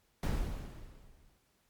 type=noise with exponential decay; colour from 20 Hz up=brown; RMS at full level=-28 dBFS; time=0.23-1.38 s; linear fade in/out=1 ms; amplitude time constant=250 ms; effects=pink hiss -73 dBFS RMS until 1.69 s + MP3 96 kbps